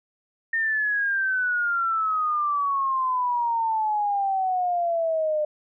sine exponential sweep, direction down, 1831 to 600 Hz, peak -21 dBFS, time 0.53-5.45 s, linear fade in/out 5 ms, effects none

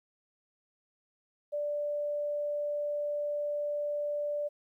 sine tone, 587 Hz, D5, 1 cent flat, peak -30 dBFS, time 1.52-4.49 s, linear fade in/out 20 ms, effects 12-bit

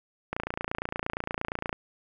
click train, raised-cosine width 0.5 ms, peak -15 dBFS, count 41, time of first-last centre 0.33-1.729 s, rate 28.6 Hz, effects none

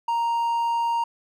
triangle tone, 932.3 Hz, A#5, in tune, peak -19 dBFS, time 0.08-1.04 s, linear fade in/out 5 ms, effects none

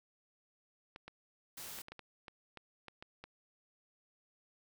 clicks, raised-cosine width 0.3 ms, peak -32 dBFS, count 11, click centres 0.961 / 1.08 / 1.787 / 1.884 / 1.92 / 1.993 / 2.282 / 2.573 / 2.883 / 3.025 / 3.24 s
white noise, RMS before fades -47 dBFS, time 1.57-1.82 s, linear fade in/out 5 ms
effects none

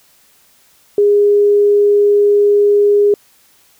sine tone, 410 Hz, G#4, 22 cents flat, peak -7 dBFS, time 0.98-3.14 s, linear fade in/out 2 ms, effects white hiss -51 dBFS RMS until 3.79 s

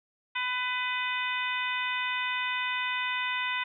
harmonic tone with a mistuned harmonic, 500 Hz, B4, 21 cents sharp, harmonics 2 / 3 / 4 / 5 / 6 / 7, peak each -34 / -36 / -33 / -34 / -39 / -39 dBFS, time 0.35-3.64 s, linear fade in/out 10 ms, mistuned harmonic 7, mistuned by +41 cents, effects none

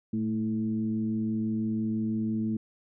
sine tone with frequency modulation, 220 Hz, A3, in tune, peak -26 dBFS, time 0.13-2.57 s, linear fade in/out 5 ms, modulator 106 Hz, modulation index 0.67, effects none

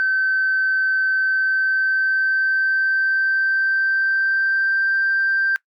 sine tone with pitch glide, 1539 to 1572.2 Hz, G6 to G6, -32 to +5 cents, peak -15 dBFS, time 0-5.56 s, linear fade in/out 0 ms, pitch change +37 cents, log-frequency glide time 1.07-5.04 s, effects noise-tail reverb RT60 0.1 s tail -21 dB re dry + tanh soft clip ceiling -12 dBFS

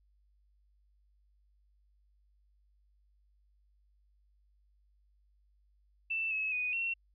sine tone with pitch steps, 2662 / 2580 / 2485 / 2720 Hz, E7 / E7 / D#7 / F7, +16 / -38 / -3 / -46 cents, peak -31 dBFS, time 6.1-6.94 s, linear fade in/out 10 ms, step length 210 ms, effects added 50 Hz sine -66 dBFS peak until 7.14 s

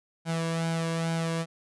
sawtooth tone with flanger, 164.8 Hz, E3, in tune, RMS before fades -29 dBFS, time 0.25-1.46 s, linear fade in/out 50 ms, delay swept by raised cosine 1.3 to 1.83 ms, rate 2.3 Hz, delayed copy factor +0.6, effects resampled to 24000 Hz

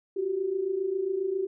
sine tone pair together, 359.5 / 386.9 Hz, F#4 / G4, -50 / -23 cents, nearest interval minor second, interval 127 cents, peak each -32 / -27 dBFS, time 0.16-1.47 s, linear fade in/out 10 ms, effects none

